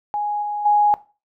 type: tone with level steps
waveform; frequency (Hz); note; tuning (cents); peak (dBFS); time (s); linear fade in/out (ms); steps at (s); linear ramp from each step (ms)
sine; 830.6; G#5; 0; -20 / -22 / -12; 0.14-0.94; 0; 0.42 / 0.65; 10
effects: noise-tail reverb RT60 0.3 s tail -17 dB re dry